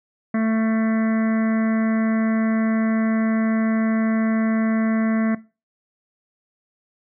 harmonic tone with a mistuned harmonic, 221.8 Hz, A3, 14 cents sharp, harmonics 1 / 2 / 3 / 5 / 6 / 7 / 8 / 9 / 10, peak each -18 / -35 / -29 / -34 / -39 / -39 / -38 / -36 / -47 dBFS, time 0.34-5.35 s, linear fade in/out 5 ms, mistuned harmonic 6, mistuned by +29 cents, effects noise-tail reverb RT60 0.3 s tail -19 dB re dry

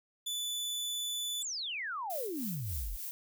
sawtooth tone, 3483 Hz, A7, 18 cents flat, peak -31 dBFS, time 0.26-1.43 s, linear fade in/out 10 ms
sine exponential sweep, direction down, 8372 to 36.71 Hz, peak -35 dBFS, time 1.41-2.97 s, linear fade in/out 20 ms
violet noise with tremolo, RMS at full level -40 dBFS, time 2.1-3.11 s, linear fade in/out 0 ms, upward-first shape sine, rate 3.4 Hz, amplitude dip 60%
effects none

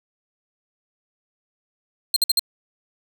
sawtooth tone bursts, 4186 Hz, C8, in tune, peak -12 dBFS, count 4, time 2.14-2.394 s, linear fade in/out 2 ms, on 23 ms, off 54 ms, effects none

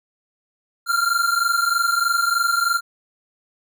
square tone pair together, 1373.7 / 1396.9 Hz, F6 / F6, -29 / 0 cents, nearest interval unison, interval 29 cents, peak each -21 dBFS, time 0.86-2.81 s, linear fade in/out 50 ms, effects none

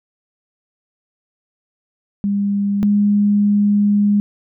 sine tone pair in turn, 201.3 / 205.1 Hz, G3 / G#3, +46 / -21 cents, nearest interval unison, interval 33 cents, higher second, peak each -15 / -11 dBFS, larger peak second, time 2.24-2.83 / 2.83-4.2 s, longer second, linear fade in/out 0 ms, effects none

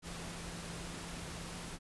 sine tone in noise, 170 Hz, F3, 46 cents flat, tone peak -48 dBFS, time 0.02-1.79 s, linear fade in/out 50 ms, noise pink, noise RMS -45 dBFS, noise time 0.02-1.79 s, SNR -6 dB, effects resampled to 24000 Hz

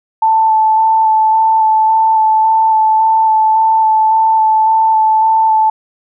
sine tone with vibrato, 880 Hz, A5, in tune, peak -7 dBFS, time 0.22-5.7 s, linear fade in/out 5 ms, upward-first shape square, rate 1.8 Hz, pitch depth 11 cents each way, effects none

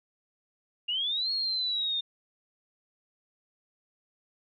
sine linear two-way sweep, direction up then down, 2794 to 4327 to 3623 Hz, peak -27 dBFS, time 0.88-2.01 s, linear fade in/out 10 ms, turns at 1.32 s, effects none

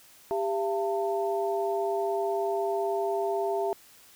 sine tone cluster, 397.2 / 679 / 895 Hz, G4 / F5 / A5, +23 / -49 / +29 cents, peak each -28 / -30 / -34 dBFS, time 0.31-3.73 s, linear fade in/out 0 ms, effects white hiss -55 dBFS RMS until 4.15 s

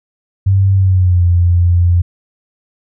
sine tone with pitch glide, 97 to 87.42 Hz, G2 to F2, -18 to +2 cents, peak -7 dBFS, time 0.46-2.02 s, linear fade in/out 10 ms, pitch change -180 cents, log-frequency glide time 0.74-1.25 s, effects none

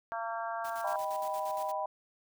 harmonic tone, 228.1 Hz, A#3, 37 cents flat, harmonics 3 / 4 / 5 / 6 / 7, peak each -37 / -39 / -41 / -43 / -44 dBFS, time 0.12-0.96 s, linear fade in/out 0 ms
white noise with tremolo, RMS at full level -49 dBFS, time 0.64-1.72 s, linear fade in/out 10 ms, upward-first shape square, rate 8.6 Hz, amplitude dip 70%
sine chord, Eb augmented, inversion none, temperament equal, 622.3 / 784 / 987.8 Hz, Eb5 / G5 / B5, 0 / 0 / 0 cents, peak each -36 dBFS, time 0.84-1.86 s, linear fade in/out 5 ms
effects none

